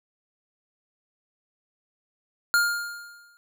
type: tone with exponential decay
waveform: square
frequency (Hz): 1410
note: F6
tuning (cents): +16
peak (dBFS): -17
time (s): 2.54-3.37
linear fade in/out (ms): 0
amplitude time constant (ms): 180
effects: none